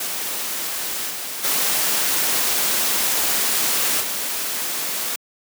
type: noise with level steps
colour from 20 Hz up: white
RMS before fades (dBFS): -26 / -29 / -20 / -25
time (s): 0-5.16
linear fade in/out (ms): 5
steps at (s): 1.09 / 1.43 / 4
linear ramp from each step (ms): 20
effects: high-pass 200 Hz 12 dB/octave